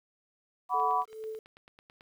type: chord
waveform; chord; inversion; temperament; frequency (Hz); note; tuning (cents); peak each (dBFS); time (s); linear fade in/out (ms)
sine; B minor; second; equal with one note detuned; 740 / 987.8 / 1146.5; F#5 / B5 / D6; 0 / 0 / -42; -30 / -28 / -30; 0.69-1.05; 50
type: tone with tremolo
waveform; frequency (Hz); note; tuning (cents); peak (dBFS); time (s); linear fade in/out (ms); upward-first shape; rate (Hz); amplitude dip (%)
sine; 438.1; A4; -7; -34; 0.74-1.39; 2; triangle; 2.3; 100
type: click train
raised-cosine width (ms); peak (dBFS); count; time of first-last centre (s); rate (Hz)
0.3; -37; 12; 0.8-2.009; 9.1
effects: 10-bit